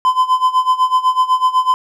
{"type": "tone with tremolo", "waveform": "triangle", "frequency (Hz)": 1021, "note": "C6", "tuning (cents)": -43, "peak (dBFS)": -6, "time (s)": [0.05, 1.74], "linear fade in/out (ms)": 0, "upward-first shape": "sine", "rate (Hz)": 8, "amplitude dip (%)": 85, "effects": []}